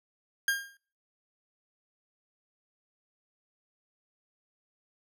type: tone with exponential decay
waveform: 40% pulse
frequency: 1611 Hz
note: G6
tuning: 47 cents sharp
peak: -21 dBFS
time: 0.48-0.77 s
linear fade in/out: 2 ms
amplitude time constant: 63 ms
effects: noise-tail reverb RT60 0.5 s tail -25 dB re dry